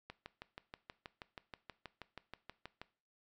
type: click train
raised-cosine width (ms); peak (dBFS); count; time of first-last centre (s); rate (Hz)
0.3; -30; 18; 0.1-2.816; 6.26
effects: noise-tail reverb RT60 0.4 s tail -18 dB re dry